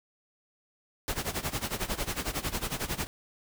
pink noise with tremolo, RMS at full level -30 dBFS, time 1.08-3.07 s, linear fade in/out 0 ms, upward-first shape sine, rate 11 Hz, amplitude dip 85%, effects none

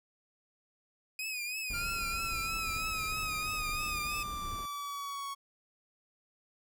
sawtooth tone with vibrato, 2494 Hz, D#7, 3 cents sharp, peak -32 dBFS, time 1.19-4.23 s, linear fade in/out 2 ms, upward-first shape triangle, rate 3.1 Hz, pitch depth 91 cents each way
brown noise, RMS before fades -43 dBFS, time 1.7-4.66 s, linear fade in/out 5 ms
45% pulse exponential sweep, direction down, 1396.9 to 1108.7 Hz, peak -37 dBFS, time 1.73-5.35 s, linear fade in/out 20 ms
effects none

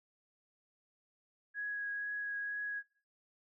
sine tone with vibrato, 1661.2 Hz, G#6, in tune, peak -36 dBFS, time 1.54-2.83 s, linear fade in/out 50 ms, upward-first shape triangle, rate 2.1 Hz, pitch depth 12 cents each way, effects noise-tail reverb RT60 0.6 s tail -25 dB re dry

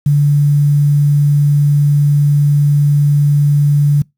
sine tone with quantisation, 145 Hz, D3, 22 cents flat, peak -7 dBFS, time 0.06-4.02 s, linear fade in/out 5 ms, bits 6, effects noise-tail reverb RT60 0.2 s tail -26 dB re dry

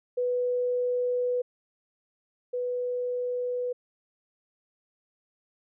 sine tone pair in turn, 493.9 / 493.9 Hz, B4 / B4, 0 / 0 cents, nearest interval unison, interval 0 cents, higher neither, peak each -24 / -27 dBFS, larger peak first, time 0.17-1.42 / 2.53-3.73 s, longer first, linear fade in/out 10 ms, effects none

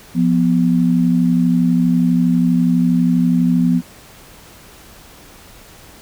sine tone pair together, 174.58 / 246.9 Hz, F3 / B3, 0 / 0 cents, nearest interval tritone, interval 600 cents, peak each -14 dBFS, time 0.14-3.82 s, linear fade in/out 50 ms, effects pink hiss -42 dBFS RMS until 6.01 s

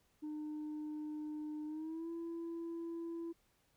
sine tone with pitch glide, 303.4 to 334.7 Hz, D#4 to E4, -44 to +26 cents, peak -38 dBFS, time 0.22-3.33 s, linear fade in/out 20 ms, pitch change +170 cents, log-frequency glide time 1.66-2.1 s, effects tanh soft clip ceiling -39 dBFS + pink hiss -75 dBFS RMS until 3.76 s

